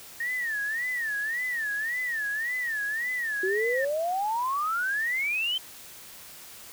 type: tone with vibrato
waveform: sine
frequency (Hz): 1827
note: A#6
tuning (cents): -35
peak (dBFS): -27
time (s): 0.2-3.85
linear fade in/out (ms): 5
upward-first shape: sine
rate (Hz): 1.8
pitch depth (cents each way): 170
type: exponential sweep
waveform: sine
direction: up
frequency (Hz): 366.6 to 3136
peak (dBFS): -25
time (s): 3.43-5.58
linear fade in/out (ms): 5
effects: white hiss -46 dBFS RMS until 6.72 s